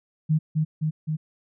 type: tone with echo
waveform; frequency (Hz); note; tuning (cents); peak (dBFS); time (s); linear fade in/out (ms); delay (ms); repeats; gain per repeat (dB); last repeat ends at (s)
sine; 155.56; D#3; 0; -17; 0.29-0.39; 20; 260; 3; -2; 1.17
effects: none